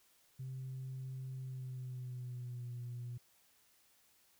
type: tone with pitch glide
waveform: sine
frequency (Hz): 130.9 to 121.43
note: C3 to B2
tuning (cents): +1 to -29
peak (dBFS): -40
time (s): 0.39-3.18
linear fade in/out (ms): 10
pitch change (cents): -130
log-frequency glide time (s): 1.36-2.71
effects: tanh soft clip ceiling -38 dBFS + white hiss -70 dBFS RMS until 4.39 s

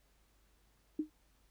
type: tone with exponential decay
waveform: sine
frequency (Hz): 307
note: D#4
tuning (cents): -23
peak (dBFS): -28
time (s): 0.99-1.1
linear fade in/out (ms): 5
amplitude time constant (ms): 23
effects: added 50 Hz sine -70 dBFS peak until 1.5 s + pink hiss -73 dBFS RMS until 1.5 s

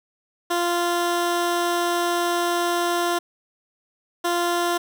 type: tone bursts at uneven times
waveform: 15% pulse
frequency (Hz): 347.2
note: F4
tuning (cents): -10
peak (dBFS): -14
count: 2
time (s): 0.5-3.19 / 4.24-4.78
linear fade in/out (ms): 10
effects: none

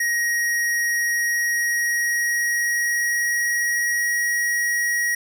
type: tone with pitch glide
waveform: square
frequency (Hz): 1888 to 1900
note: A#6 to A#6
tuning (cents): +22 to +33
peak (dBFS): -20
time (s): 0-5.15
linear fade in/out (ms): 5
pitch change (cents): +11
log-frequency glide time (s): 0.87-4.08
effects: none

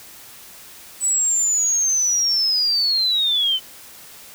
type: linear sweep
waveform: sine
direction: down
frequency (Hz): 7980 to 3012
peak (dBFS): -16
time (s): 1-3.6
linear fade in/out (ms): 50
effects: white hiss -42 dBFS RMS until 4.34 s

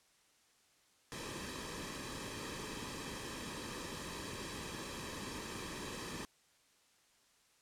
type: noise with comb filter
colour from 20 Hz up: pink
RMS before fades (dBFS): -44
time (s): 1.12-6.25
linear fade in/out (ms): 0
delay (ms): 1.4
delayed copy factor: -0.65
effects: white hiss -70 dBFS RMS until 7.61 s + low-pass 9000 Hz 12 dB/octave

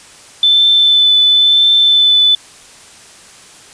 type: tone with vibrato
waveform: sine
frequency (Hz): 3519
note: A7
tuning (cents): 0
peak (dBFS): -6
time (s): 0.43-2.35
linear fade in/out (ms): 2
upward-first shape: triangle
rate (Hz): 0.97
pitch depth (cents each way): 14
effects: white hiss -39 dBFS RMS until 3.73 s + resampled to 22050 Hz

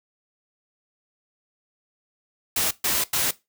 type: noise bursts at uneven times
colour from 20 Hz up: white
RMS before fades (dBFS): -23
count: 3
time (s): 2.56-2.71 / 2.84-3.04 / 3.13-3.31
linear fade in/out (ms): 5
effects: noise-tail reverb RT60 0.2 s tail -18 dB re dry

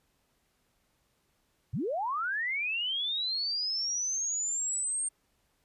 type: linear sweep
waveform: sine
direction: up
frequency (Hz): 87.31 to 8700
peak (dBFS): -29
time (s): 1.73-5.09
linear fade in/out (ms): 10
effects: pink hiss -73 dBFS RMS until 5.64 s + resampled to 32000 Hz

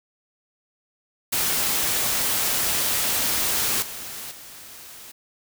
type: noise with level steps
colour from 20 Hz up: white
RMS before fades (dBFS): -23 / -35 / -42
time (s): 1.32-5.12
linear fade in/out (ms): 10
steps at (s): 3.82 / 4.31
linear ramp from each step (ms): 5
effects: none

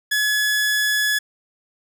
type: tone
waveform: sawtooth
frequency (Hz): 1700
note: G#6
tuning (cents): +40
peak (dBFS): -14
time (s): 0.11-1.19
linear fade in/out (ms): 10
effects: none

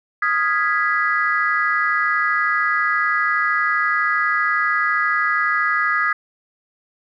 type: chord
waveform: sine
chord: F half-diminished seventh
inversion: third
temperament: equal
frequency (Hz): 1244.5 / 1396.9 / 1661.2 / 1975.5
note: Eb6 / F6 / Ab6 / Cb7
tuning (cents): 0 / 0 / 0 / 0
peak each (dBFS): -20 / -26 / -20 / -22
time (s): 0.22-6.13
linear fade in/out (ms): 5
effects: tanh soft clip ceiling -6 dBFS

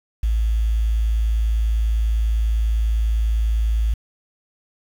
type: tone with quantisation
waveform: sine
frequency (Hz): 55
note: A1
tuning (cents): 0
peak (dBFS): -16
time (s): 0.23-3.94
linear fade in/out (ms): 5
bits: 7
effects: none

